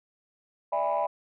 sine chord, E dominant seventh, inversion third, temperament equal with one note detuned, 587.3 / 659.3 / 815.9 / 987.8 Hz, D5 / E5 / G#5 / B5, 0 / 0 / -31 / 0 cents, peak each -29 dBFS, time 0.72-1.07 s, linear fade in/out 10 ms, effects tanh soft clip ceiling -18 dBFS

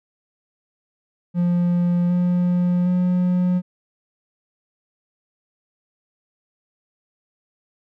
triangle tone with pitch steps, 175.2 / 177.65 / 180.13 Hz, F3 / F3 / F#3, +6 / +30 / -46 cents, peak -14 dBFS, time 1.34-3.62 s, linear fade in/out 50 ms, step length 760 ms, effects none

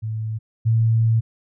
sine tone pair in turn, 110 / 113.09 Hz, A2 / A2, 0 / +48 cents, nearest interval unison, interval 48 cents, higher second, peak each -23 / -14 dBFS, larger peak second, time 0.02-0.39 / 0.65-1.21 s, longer second, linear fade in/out 20 ms, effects none

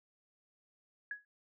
sine tone with exponential decay, 1674 Hz, G#6, 13 cents sharp, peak -34 dBFS, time 1.11-1.25 s, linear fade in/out 2 ms, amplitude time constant 29 ms, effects none

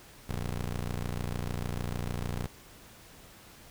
20% pulse ring-modulated tone, 60 Hz, B1, 49 cents flat, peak -24 dBFS, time 0.29-2.47 s, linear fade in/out 5 ms, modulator 43.3 Hz, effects pink hiss -53 dBFS RMS until 3.7 s

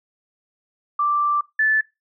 sine tone pair in turn, 1174.7 / 1745.4 Hz, D6 / A6, 0 / -14 cents, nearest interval perfect fifth, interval 686 cents, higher second, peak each -17 / -15 dBFS, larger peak second, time 0.99-1.41 / 1.59-1.81 s, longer first, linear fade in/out 5 ms, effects noise-tail reverb RT60 0.2 s tail -20 dB re dry

